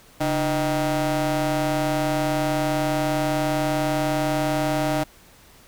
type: ring-modulated tone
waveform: 25% pulse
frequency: 160 Hz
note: D#3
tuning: 49 cents sharp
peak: -14 dBFS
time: 0.2-5.04 s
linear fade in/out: 10 ms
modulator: 460 Hz
effects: pink hiss -51 dBFS RMS until 5.67 s